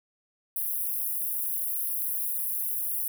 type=high-pass noise; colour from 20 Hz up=white; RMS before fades=-30 dBFS; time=0.56-3.08 s; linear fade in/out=2 ms; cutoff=10000 Hz; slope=96 dB/octave; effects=none